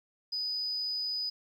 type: tone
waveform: sine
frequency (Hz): 4978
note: D#8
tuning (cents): 0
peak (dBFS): -30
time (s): 0.32-1.3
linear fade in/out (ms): 10
effects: tanh soft clip ceiling -26 dBFS + 11-bit